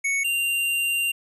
square tone pair in turn, 2218 / 2779 Hz, C#7 / F7, 0 / -9 cents, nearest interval major third, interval 391 cents, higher second, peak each -22 dBFS, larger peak neither, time 0.04-0.24 / 0.24-1.12 s, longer second, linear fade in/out 10 ms, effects resampled to 32000 Hz

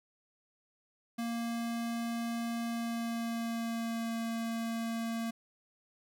square tone with pitch glide, 232.8 to 228.7 Hz, A#3 to A#3, -2 to -33 cents, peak -34 dBFS, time 1.18-5.31 s, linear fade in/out 10 ms, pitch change -31 cents, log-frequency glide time 2.66-4.16 s, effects none

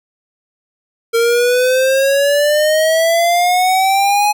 square exponential sweep, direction up, 458 to 840 Hz, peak -11 dBFS, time 1.13-4.33 s, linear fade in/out 20 ms, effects none

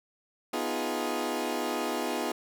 20% pulse chord, F half-diminished seventh, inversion second, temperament equal, 246.9 / 311.1 / 349.2 / 415.3 Hz, Cb4 / Eb4 / F4 / Ab4, 0 / 0 / 0 / 0 cents, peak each -30 dBFS, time 0.53-2.32 s, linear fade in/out 5 ms, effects none

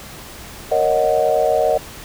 sine chord, D# minor seventh, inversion second, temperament equal, 466.2 / 554.4 / 622.3 / 740 Hz, A#4 / C#5 / D#5 / F#5, 0 / 0 / 0 / 0 cents, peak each -20 / -20 / -17 / -20 dBFS, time 0.71-1.78 s, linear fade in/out 10 ms, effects pink hiss -36 dBFS RMS until 2.04 s

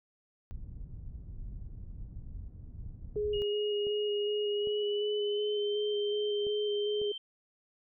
pink low-pass noise, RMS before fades -43 dBFS, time 0.51-3.42 s, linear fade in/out 0 ms, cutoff 100 Hz, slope 12 dB/octave
clicks, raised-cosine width 2 ms, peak -33 dBFS, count 5, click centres 3.159 / 3.869 / 4.672 / 6.468 / 7.016 s
sine tone with vibrato, 415.3 Hz, G#4, in tune, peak -29 dBFS, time 3.16-7.12 s, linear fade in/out 5 ms, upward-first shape square, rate 2.7 Hz, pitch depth 13 cents each way
sine tone with pitch glide, 2877 to 3119 Hz, F#7 to G7, -49 to -9 cents, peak -38 dBFS, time 3.33-7.18 s, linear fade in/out 5 ms, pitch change +140 cents, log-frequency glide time 4.48-5.8 s
effects none

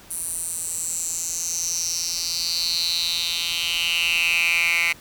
10% pulse tone with high-pass filter sweep, 169.9 Hz, F3, 47 cents flat, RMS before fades -24 dBFS, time 0.1-4.93 s, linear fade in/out 10 ms, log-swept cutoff 10000 to 2100 Hz, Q 6, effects pink hiss -47 dBFS RMS until 5 s

